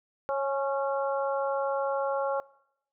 harmonic tone with a mistuned harmonic, 274.5 Hz, C#4, 17 cents flat, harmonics 2 / 3 / 4 / 5, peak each -28 / -33 / -36 / -37 dBFS, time 0.29-2.4 s, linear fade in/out 0 ms, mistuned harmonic 3, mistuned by +25 cents, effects noise-tail reverb RT60 0.8 s tail -23 dB re dry

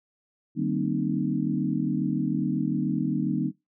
sine tone cluster, 151.8 / 191.7 / 234 / 261.2 / 306.8 Hz, D#3 / G3 / A#3 / C4 / D#4, -42 / -38 / +7 / -3 / -24 cents, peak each -30 dBFS, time 0.55-3.52 s, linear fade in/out 50 ms, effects noise-tail reverb RT60 0.2 s tail -22 dB re dry

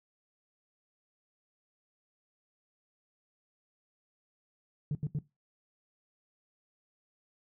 sine tone bursts, 146.83 Hz, D3, in tune, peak -27 dBFS, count 3, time 4.91-5.188 s, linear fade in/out 2 ms, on 40 ms, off 79 ms, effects noise-tail reverb RT60 0.2 s tail -18 dB re dry + tanh soft clip ceiling -27 dBFS

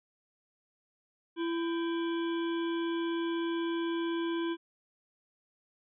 harmonic tone with a mistuned harmonic, 335.5 Hz, E4, 31 cents sharp, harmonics 1 / 3 / 5 / 7 / 9 / 10, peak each -30 / -41 / -44 / -50 / -49 / -47 dBFS, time 1.36-4.57 s, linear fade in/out 50 ms, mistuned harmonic 5, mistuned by -110 cents, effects none

